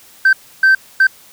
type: tone bursts at uneven times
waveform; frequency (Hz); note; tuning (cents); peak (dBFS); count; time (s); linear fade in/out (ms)
sine; 1553; G6; -17; -4; 3; 0.25-0.33 / 0.63-0.75 / 1-1.07; 5
effects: tanh soft clip ceiling -5 dBFS + white hiss -44 dBFS RMS until 1.32 s